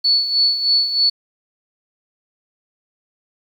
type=tone with tremolo; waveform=sine; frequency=4435 Hz; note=C#8; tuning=in tune; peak=-11 dBFS; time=0.04-1.1 s; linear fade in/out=10 ms; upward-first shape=sine; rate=3.2 Hz; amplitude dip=65%; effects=8-bit